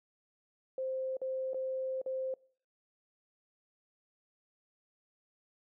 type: tone with dropouts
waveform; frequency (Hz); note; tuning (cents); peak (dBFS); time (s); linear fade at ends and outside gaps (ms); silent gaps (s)
sine; 523.3; C5; 0; -33; 0.78-2.34; 2; 1.169-1.216 / 1.534-1.544 / 2.016-2.061
effects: noise-tail reverb RT60 0.5 s tail -24 dB re dry